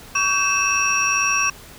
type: tone cluster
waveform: sine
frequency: 1129 / 1553 / 2610 / 2712 / 5640 Hz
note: C#6 / G6 / E7 / E7 / F8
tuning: +31 / -17 / -18 / +49 / +16 cents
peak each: -21 / -26 / -20 / -27 / -22 dBFS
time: 0.15-1.5 s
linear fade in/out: 5 ms
effects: tanh soft clip ceiling -9 dBFS + pink hiss -42 dBFS RMS until 1.78 s